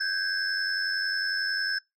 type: tone cluster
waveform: sine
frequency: 1544 / 1635 / 5260 Hz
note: G6 / G#6 / E8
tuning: -27 / -28 / -5 cents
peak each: -29 dBFS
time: 0-1.79 s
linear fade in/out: 10 ms
effects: noise-tail reverb RT60 0.2 s tail -25 dB re dry + tanh soft clip ceiling -20 dBFS